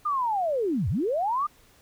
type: linear two-way sweep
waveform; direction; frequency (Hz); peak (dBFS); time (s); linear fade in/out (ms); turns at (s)
sine; down then up; 1233 to 73.42 to 1233; -23; 0.05-1.47; 10; 0.89
effects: pink hiss -58 dBFS RMS until 1.81 s